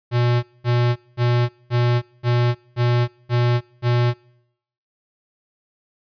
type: tone bursts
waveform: square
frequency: 120.9 Hz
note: B2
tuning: 36 cents flat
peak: -16 dBFS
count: 8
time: 0.11-4.14 s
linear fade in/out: 50 ms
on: 320 ms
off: 210 ms
effects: noise-tail reverb RT60 0.8 s tail -25 dB re dry + resampled to 11025 Hz